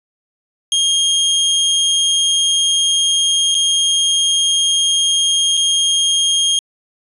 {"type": "tone with dropouts", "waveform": "sawtooth", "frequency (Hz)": 3235, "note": "G#7", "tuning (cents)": -46, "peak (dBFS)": -9, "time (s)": [0.72, 6.59], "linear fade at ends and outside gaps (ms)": 1, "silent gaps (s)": [[3.545, 3.55], [5.57, 5.574]], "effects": ["resampled to 24000 Hz"]}